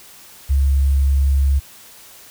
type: tone with sample-and-hold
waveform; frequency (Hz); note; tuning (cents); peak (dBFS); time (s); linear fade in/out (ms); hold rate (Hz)
sine; 68.8; C#2; -12; -12; 0.49-1.6; 20; 8820
effects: white hiss -43 dBFS RMS until 2.3 s